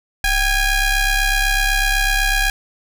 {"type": "ring-modulated tone", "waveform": "sawtooth", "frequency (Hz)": 810, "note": "G#5", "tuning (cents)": -43, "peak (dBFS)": -8, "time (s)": [0.24, 2.5], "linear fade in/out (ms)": 2, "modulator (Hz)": 844, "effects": []}